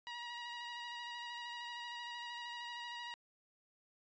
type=tone with vibrato; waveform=15% pulse; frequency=955 Hz; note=A#5; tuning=42 cents sharp; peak=-37 dBFS; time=0.07-3.14 s; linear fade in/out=0 ms; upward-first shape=square; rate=13 Hz; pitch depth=15 cents each way; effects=resampled to 16000 Hz